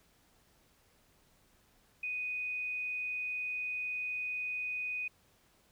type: tone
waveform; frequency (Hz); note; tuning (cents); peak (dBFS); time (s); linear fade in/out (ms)
sine; 2489; D#7; 0; -34; 2.03-5.08; 5
effects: pink hiss -68 dBFS RMS until 5.71 s